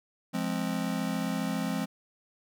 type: chord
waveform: square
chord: F minor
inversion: none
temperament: just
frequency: 174.61 / 209.5 / 261.9 Hz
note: F3 / Ab3 / C4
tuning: 0 / +15 / +2 cents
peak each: -34 dBFS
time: 0.33-1.86 s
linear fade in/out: 20 ms
effects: none